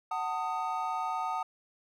triangle chord, D# diminished, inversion first, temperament just, 746.7 / 896 / 1244.5 Hz, F#5 / A5 / D#6, +16 / +31 / 0 cents, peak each -33 dBFS, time 0.11-1.43 s, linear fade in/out 5 ms, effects none

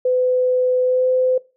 sine tone with pitch glide, 505 to 511.2 Hz, B4 to C5, +39 to -40 cents, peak -14 dBFS, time 0.05-1.38 s, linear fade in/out 5 ms, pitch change +21 cents, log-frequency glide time 0.83-1.08 s, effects noise-tail reverb RT60 0.3 s tail -20 dB re dry

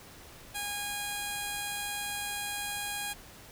5% pulse tone with notch filter, 819 Hz, G#5, 24 cents flat, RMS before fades -36 dBFS, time 0.54-3.14 s, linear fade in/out 20 ms, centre 5500 Hz, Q 1.5, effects pink hiss -51 dBFS RMS until 3.51 s

